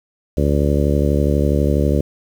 harmonic tone, 72.2 Hz, D2, 29 cents flat, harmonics 1 / 2 / 3 / 4 / 5 / 6 / 7 / 8, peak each -17 / -20 / -22 / -23 / -24 / -25 / -25 / -26 dBFS, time 0.37-2.01 s, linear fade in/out 5 ms, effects 7-bit

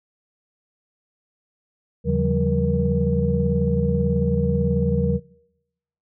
sine tone cluster, 80 / 140.3 / 173.3 / 191.6 / 473.8 Hz, D#2 / C#3 / F3 / G3 / A#4, +49 / +21 / -13 / -39 / +28 cents, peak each -24 dBFS, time 2.04-5.2 s, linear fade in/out 50 ms, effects noise-tail reverb RT60 0.9 s tail -25 dB re dry + tanh soft clip ceiling -6 dBFS

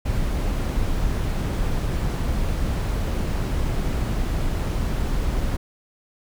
brown noise, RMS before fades -23 dBFS, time 0.05-5.57 s, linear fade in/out 10 ms, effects none

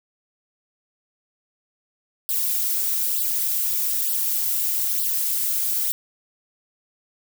violet noise with flanger, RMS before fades -23 dBFS, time 2.29-5.92 s, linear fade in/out 0 ms, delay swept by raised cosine 0.22 to 5.32 ms, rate 1.1 Hz, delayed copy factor +0.7, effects none

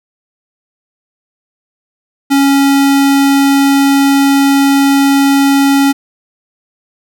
square tone, 277.2 Hz, C#4, in tune, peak -7 dBFS, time 2.3-5.93 s, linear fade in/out 20 ms, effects none

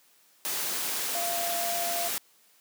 sine tone in noise, 690 Hz, F5, 21 cents flat, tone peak -31 dBFS, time 1.15-2.08 s, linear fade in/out 0 ms, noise white, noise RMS -31 dBFS, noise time 0.45-2.18 s, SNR -3 dB, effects white hiss -62 dBFS RMS until 2.6 s + high-pass 200 Hz 12 dB/octave

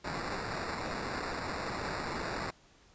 violet noise with sample-and-hold, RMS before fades -37 dBFS, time 0.04-2.51 s, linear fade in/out 10 ms, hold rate 3150 Hz, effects pink hiss -62 dBFS RMS until 2.94 s + resampled to 16000 Hz

